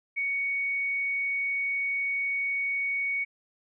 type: tone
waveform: sine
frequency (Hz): 2232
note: C#7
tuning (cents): +11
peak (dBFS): -26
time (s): 0.16-3.25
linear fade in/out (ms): 20
effects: none